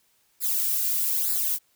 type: noise with flanger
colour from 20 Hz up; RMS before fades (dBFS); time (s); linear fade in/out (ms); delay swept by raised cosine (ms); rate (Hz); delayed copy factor
violet; -25; 0.4-1.59; 50; 0.32 to 2.32; 1.1; -1
effects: white hiss -66 dBFS RMS until 1.75 s